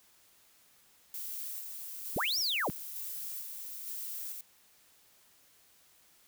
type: noise with tremolo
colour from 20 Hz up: violet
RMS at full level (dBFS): -40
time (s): 1.14-4.41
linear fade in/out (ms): 2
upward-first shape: square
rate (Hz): 1.1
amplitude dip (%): 30
type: linear two-way sweep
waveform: sine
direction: up then down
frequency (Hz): 74.7 to 5800 to 74.7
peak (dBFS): -29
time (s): 2.16-2.7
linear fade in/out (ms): 0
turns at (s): 2.39
effects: white hiss -64 dBFS RMS until 6.27 s